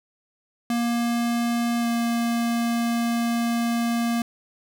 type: tone with pitch glide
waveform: square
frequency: 236 to 234.1 Hz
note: A#3 to A#3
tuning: +22 to +8 cents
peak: -22 dBFS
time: 0.7-4.22 s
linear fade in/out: 2 ms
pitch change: -14 cents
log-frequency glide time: 1.81-1.86 s
effects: none